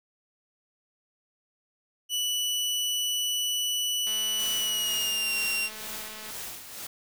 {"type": "tone with pitch glide", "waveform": "sawtooth", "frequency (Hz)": [2960, 2762], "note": ["F#7", "F7"], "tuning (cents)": [0, -20], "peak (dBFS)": -23, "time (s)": [2.09, 5.7], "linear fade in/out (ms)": 50, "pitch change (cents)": -120, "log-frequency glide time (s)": [4.58, 5.34]}
{"type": "click train", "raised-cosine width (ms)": 0.2, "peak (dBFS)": -26, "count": 484, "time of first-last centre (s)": [4.07, 6.306], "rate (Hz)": 216}
{"type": "noise with tremolo", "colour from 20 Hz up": "white", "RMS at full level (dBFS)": -37, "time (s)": [4.39, 6.87], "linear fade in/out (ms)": 5, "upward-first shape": "sine", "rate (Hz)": 2.1, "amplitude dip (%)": 60}
{"effects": []}